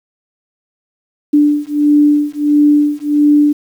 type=beating tone pair; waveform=sine; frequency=293.7 / 295.2 Hz; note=D4 / D4; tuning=0 / +9 cents; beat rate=1.5 Hz; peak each=-11 dBFS; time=1.33-3.53 s; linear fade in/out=10 ms; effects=7-bit